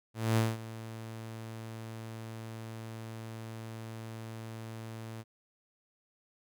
sawtooth tone with ADSR envelope, 112.5 Hz, A2, 39 cents sharp, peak -20 dBFS, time 0.14-5.24 s, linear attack 230 ms, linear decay 200 ms, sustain -17 dB, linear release 37 ms, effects none

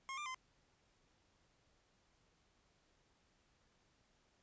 25% pulse tone with pitch steps, 1076 / 1190 / 1034 Hz, C6 / D6 / C6, +48 / +22 / -21 cents, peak -39 dBFS, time 0.09-0.345 s, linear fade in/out 0 ms, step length 85 ms, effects pink hiss -75 dBFS RMS until 4.42 s + resampled to 16000 Hz

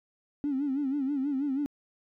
triangle tone with vibrato, 277.2 Hz, C#4, in tune, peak -23 dBFS, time 0.44-1.66 s, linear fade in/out 0 ms, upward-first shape sine, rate 6.2 Hz, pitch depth 110 cents each way, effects tanh soft clip ceiling -24 dBFS

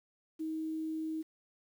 sine tone with quantisation, 316.9 Hz, D#4, 32 cents sharp, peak -34 dBFS, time 0.39-1.23 s, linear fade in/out 20 ms, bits 10, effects none

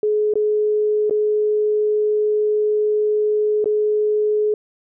sine tone with dropouts, 423.4 Hz, G#4, 33 cents sharp, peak -15 dBFS, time 0.03-4.54 s, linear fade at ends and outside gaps 2 ms, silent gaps 0.338-0.355 / 1.097-1.108 / 3.643-3.657 s, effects none

